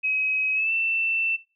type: tone with pitch glide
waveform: sine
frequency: 2543 to 2674 Hz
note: D#7 to E7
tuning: +37 to +24 cents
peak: -21 dBFS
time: 0.03-1.37 s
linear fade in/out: 20 ms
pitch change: +87 cents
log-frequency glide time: 0.54-0.72 s
effects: noise-tail reverb RT60 0.3 s tail -21 dB re dry